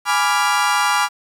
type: chord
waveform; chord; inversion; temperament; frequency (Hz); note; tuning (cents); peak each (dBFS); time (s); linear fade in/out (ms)
35% pulse; G# diminished seventh; none; equal; 830.6 / 987.8 / 1174.7 / 1396.9; G#5 / B5 / D6 / F6; 0 / 0 / 0 / 0; -19; 0.05-1.09; 50
effects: low-pass 11000 Hz 12 dB/octave + 8-bit